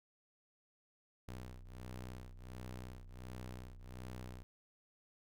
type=ring-modulated tone; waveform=sawtooth; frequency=62.6 Hz; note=B1; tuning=24 cents sharp; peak=-40 dBFS; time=1.28-4.43 s; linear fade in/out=0 ms; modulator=30.6 Hz; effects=none